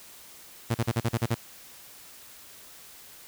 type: tone bursts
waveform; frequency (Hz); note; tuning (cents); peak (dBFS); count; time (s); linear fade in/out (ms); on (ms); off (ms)
sawtooth; 116.54; A#2; 0; -19; 8; 0.7-1.349; 10; 47; 39
effects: white hiss -49 dBFS RMS until 3.27 s